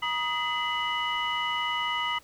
sine tone cluster, 954 / 1248 / 2024 / 2943 Hz, A#5 / D#6 / B6 / F#7, +40 / +5 / +42 / -10 cents, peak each -31 dBFS, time 0.02-2.19 s, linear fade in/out 10 ms, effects tanh soft clip ceiling -19 dBFS + pink hiss -56 dBFS RMS until 2.23 s

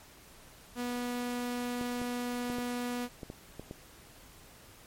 sawtooth tone, 244.1 Hz, B3, 20 cents flat, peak -29 dBFS, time 0.75-3.09 s, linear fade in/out 50 ms
clicks, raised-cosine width 2 ms, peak -27 dBFS, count 8, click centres 1.812 / 2.016 / 2.5 / 2.585 / 3.232 / 3.301 / 3.596 / 3.711 s
effects pink hiss -55 dBFS RMS until 4.86 s + MP3 64 kbps

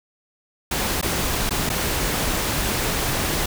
pink noise with dropouts, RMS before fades -23 dBFS, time 0.71-3.46 s, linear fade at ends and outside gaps 5 ms, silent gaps 1.013-1.026 / 1.494-1.507 / 1.693-1.699 s, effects none

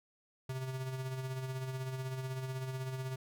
square tone with tremolo, 130.81 Hz, C3, in tune, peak -36 dBFS, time 0.49-3.16 s, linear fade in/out 5 ms, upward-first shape sine, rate 16 Hz, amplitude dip 45%, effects none

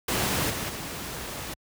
pink noise with level steps, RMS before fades -26 / -31 / -35 dBFS, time 0.08-1.54 s, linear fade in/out 5 ms, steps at 0.49 / 0.68 s, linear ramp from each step 20 ms, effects high-pass 60 Hz 12 dB/octave

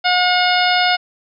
harmonic tone, 722 Hz, F#5, 43 cents flat, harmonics 1 / 2 / 3 / 4 / 5 / 6 / 7, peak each -16 / -19 / -21 / -22 / -23 / -24 / -24 dBFS, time 0.04-0.97 s, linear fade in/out 20 ms, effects none

